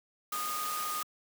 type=tone in noise; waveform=sine; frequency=1232 Hz; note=D#6; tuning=17 cents flat; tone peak=-34 dBFS; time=0.32-1.03 s; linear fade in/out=5 ms; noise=white; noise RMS=-38 dBFS; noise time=0.32-1.03 s; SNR=+1 dB; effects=high-pass 200 Hz 12 dB/octave